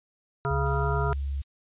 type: harmonic tone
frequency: 138.2 Hz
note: C#3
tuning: 5 cents flat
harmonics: 1 / 3 / 5 / 7 / 9 / 10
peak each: -28 / -31 / -34 / -33 / -35 / -34 dBFS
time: 0.45-1.13 s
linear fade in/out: 0 ms
type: tone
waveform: sine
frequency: 69.3 Hz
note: C#2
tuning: in tune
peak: -27 dBFS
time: 0.5-1.42 s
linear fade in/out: 10 ms
type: noise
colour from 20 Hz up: violet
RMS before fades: -43 dBFS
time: 0.65-1.44 s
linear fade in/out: 10 ms
effects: resampled to 8000 Hz